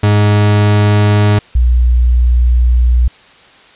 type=tone pair in turn; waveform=40% pulse / sine; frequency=103.83 / 60.6 Hz; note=G#2 / B1; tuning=0 / -32 cents; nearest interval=major sixth; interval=932 cents; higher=first; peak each=-6 dBFS; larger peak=neither; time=0.03-1.39 / 1.55-3.08 s; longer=second; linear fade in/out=5 ms; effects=white hiss -42 dBFS RMS until 3.75 s + resampled to 8000 Hz